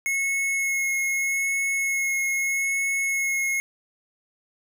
square tone with vibrato, 2178 Hz, C#7, 31 cents flat, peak -23 dBFS, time 0.06-3.6 s, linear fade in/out 0 ms, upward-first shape sine, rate 0.8 Hz, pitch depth 11 cents each way, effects none

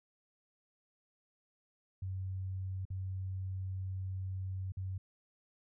sine tone with dropouts, 94.4 Hz, F#2, 35 cents sharp, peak -36 dBFS, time 2.02-4.98 s, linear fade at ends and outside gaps 5 ms, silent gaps 2.853-2.902 / 4.721-4.77 s, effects none

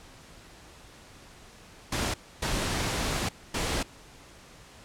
pink noise bursts at uneven times, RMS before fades -29 dBFS, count 3, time 1.92-2.14 / 2.42-3.29 / 3.54-3.83 s, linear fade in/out 5 ms, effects pink hiss -51 dBFS RMS until 4.84 s + low-pass 9000 Hz 12 dB/octave

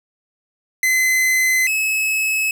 45% pulse tone pair in turn, 2042 / 2583 Hz, C7 / E7, -43 / -36 cents, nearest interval major third, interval 407 cents, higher second, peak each -14 / -17 dBFS, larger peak first, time 0.83-1.67 / 1.67-2.51 s, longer neither, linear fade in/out 2 ms, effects none

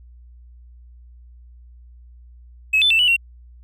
triangle tone with pitch steps, 2572 / 3514 / 2666 / 2950 / 2739 Hz, E7 / A7 / E7 / F#7 / F7, -43 / -3 / +19 / -6 / -34 cents, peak -10 dBFS, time 2.73-3.165 s, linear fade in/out 10 ms, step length 87 ms, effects tanh soft clip ceiling -10 dBFS + added 60 Hz sine -42 dBFS peak until 3.63 s

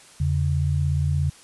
sine tone pair together, 84.12 / 141.1 Hz, E2 / C#3, +36 / +31 cents, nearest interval major sixth, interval 895 cents, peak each -22 dBFS, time 0.2-1.3 s, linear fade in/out 5 ms, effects white hiss -49 dBFS RMS until 1.43 s + resampled to 24000 Hz

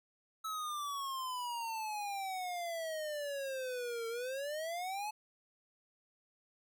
square exponential two-way sweep, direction down then up, 1305 to 453.2 to 865 Hz, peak -38 dBFS, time 0.44-5.11 s, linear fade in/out 10 ms, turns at 4.08 s, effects none

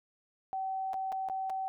sine tone with dropouts, 765 Hz, G5, 42 cents flat, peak -32 dBFS, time 0.53-1.68 s, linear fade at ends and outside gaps 0 ms, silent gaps 0.933-0.941 / 1.12-1.125 / 1.287-1.298 / 1.497-1.501 s, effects none

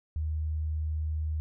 sine tone, 77.6 Hz, D#2, 4 cents flat, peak -28 dBFS, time 0.16-1.4 s, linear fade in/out 0 ms, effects none

